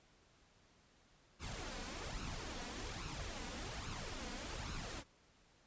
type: noise with flanger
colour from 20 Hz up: pink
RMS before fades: -45 dBFS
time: 1.39-5.04 s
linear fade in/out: 50 ms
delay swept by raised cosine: 0.74 to 4.14 ms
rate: 1.2 Hz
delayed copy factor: +0.6
effects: pink hiss -69 dBFS RMS until 5.66 s + resampled to 16000 Hz